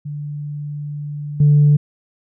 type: tone with level steps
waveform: sine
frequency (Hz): 146.83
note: D3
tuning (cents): 0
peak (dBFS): -24 / -7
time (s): 0.05-1.77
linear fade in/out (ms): 10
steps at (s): 1.4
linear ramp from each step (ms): 5
effects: tanh soft clip ceiling -5 dBFS